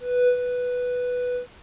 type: tone with ADSR envelope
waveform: triangle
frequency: 493.9 Hz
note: B4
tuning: in tune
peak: -12 dBFS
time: 0-1.47 s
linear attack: 280 ms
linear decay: 84 ms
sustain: -9 dB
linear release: 110 ms
effects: pink hiss -49 dBFS RMS until 1.62 s + resampled to 8000 Hz